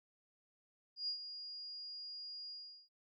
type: tone with ADSR envelope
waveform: sine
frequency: 4850 Hz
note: D#8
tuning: 45 cents flat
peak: -35 dBFS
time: 0.96-2.89 s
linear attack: 120 ms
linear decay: 93 ms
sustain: -10 dB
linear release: 390 ms
effects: none